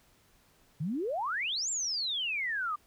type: exponential two-way sweep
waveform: sine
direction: up then down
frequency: 138.59 to 7580 to 1171 Hz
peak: -30 dBFS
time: 0.8-2.76 s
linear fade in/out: 10 ms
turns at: 1.7 s
effects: pink hiss -65 dBFS RMS until 2.86 s